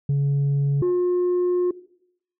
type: tone pair in turn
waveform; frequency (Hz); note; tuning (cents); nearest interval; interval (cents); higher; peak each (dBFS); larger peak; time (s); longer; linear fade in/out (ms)
sine; 140.9 / 357.6; C#3 / F4; +29 / +41; octave + major third; 1612; second; -15; neither; 0.09-0.82 / 0.82-1.71; second; 5
effects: noise-tail reverb RT60 0.7 s tail -19 dB re dry + tanh soft clip ceiling -17 dBFS